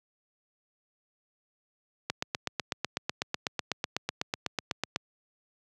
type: click train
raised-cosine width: 0.2 ms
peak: -11 dBFS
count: 24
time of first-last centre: 2.1-4.961 s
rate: 8.04 Hz
effects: high-pass 100 Hz 12 dB/octave